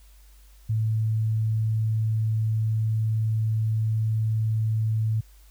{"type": "tone", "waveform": "sine", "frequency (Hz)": 110.1, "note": "A2", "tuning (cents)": 2, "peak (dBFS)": -21, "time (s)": [0.69, 5.21], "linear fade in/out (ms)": 10, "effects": ["added 50 Hz sine -49 dBFS peak until 5.5 s", "white hiss -60 dBFS RMS until 5.5 s"]}